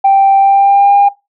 sine tone with pitch glide, 784 to 805.6 Hz, G5 to G5, 0 to +47 cents, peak -3 dBFS, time 0.04-1.09 s, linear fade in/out 10 ms, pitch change +47 cents, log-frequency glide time 0.38-0.95 s, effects noise-tail reverb RT60 0.2 s tail -19 dB re dry + tanh soft clip ceiling -1 dBFS

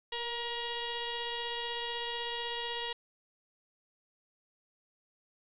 sine tone with frequency modulation, 1900 Hz, A#6, 33 cents sharp, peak -34 dBFS, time 0.12-2.93 s, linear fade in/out 5 ms, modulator 477 Hz, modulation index 3.6, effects none

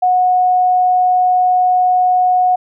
sine tone, 731 Hz, F#5, 21 cents flat, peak -9 dBFS, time 0.02-2.56 s, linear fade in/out 10 ms, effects none

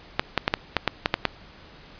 clicks, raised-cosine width 0.3 ms, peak -3 dBFS, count 9, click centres 0.195 / 0.377 / 0.479 / 0.539 / 0.767 / 0.877 / 1.059 / 1.141 / 1.253 s, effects pink hiss -48 dBFS RMS until 1.99 s + resampled to 11025 Hz

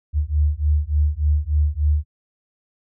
sine beating tone pair, 73.1 / 76.5 Hz, D2 / D#2, -7 / -29 cents, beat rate 3.4 Hz, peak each -19 dBFS, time 0.13-2.05 s, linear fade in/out 50 ms, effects none

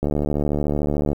click train, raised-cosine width 2 ms, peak -9 dBFS, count 82, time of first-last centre 0.03-1.131 s, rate 73.6 Hz, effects 8-bit

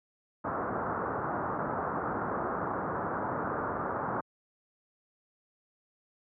white low-pass noise, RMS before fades -33 dBFS, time 0.44-4.21 s, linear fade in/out 10 ms, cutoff 1400 Hz, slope 48 dB/octave, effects high-pass 100 Hz 12 dB/octave

